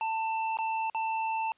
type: tone with dropouts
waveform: square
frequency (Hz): 890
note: A5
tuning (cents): +20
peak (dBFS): -29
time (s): 0.01-1.52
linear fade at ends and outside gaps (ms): 1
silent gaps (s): 0.571-0.587 / 0.899-0.947
effects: white hiss -67 dBFS RMS until 1.57 s + resampled to 8000 Hz